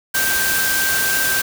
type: tone in noise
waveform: sine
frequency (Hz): 1568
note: G6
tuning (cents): 0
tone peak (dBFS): -19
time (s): 0.14-1.42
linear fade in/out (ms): 10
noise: white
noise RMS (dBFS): -20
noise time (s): 0.14-1.42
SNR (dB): -2
effects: none